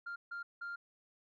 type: tone bursts at uneven times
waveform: sine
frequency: 1396.9 Hz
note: F6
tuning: in tune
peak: -38 dBFS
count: 3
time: 0.06-0.16 / 0.31-0.43 / 0.61-0.76 s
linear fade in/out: 10 ms
effects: tanh soft clip ceiling -38 dBFS